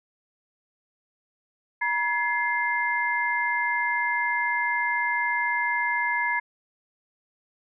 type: tone cluster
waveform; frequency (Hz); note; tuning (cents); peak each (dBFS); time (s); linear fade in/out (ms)
sine; 956 / 1698 / 2094; A#5 / G#6 / C7; +43 / +38 / +1; -27; 1.81-6.4; 10
effects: none